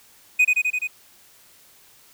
triangle tone with echo, 2493 Hz, D#7, 3 cents sharp, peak -11 dBFS, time 0.39-0.45 s, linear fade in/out 10 ms, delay 85 ms, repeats 5, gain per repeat -2 dB, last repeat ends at 0.875 s, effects white hiss -53 dBFS RMS until 2.13 s

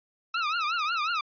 sawtooth tone with vibrato, 1298 Hz, E6, 27 cents flat, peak -22 dBFS, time 0.34-1.21 s, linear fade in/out 5 ms, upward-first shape triangle, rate 5.5 Hz, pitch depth 180 cents each way, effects resampled to 11025 Hz

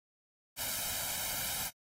white noise with comb filter, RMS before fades -36 dBFS, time 0.56-1.71 s, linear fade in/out 50 ms, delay 1.3 ms, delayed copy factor +0.8, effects AAC 48 kbps

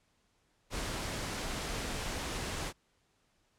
pink noise, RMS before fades -37 dBFS, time 0.7-2.73 s, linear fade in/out 50 ms, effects pink hiss -73 dBFS RMS until 3.58 s + low-pass 9000 Hz 12 dB/octave

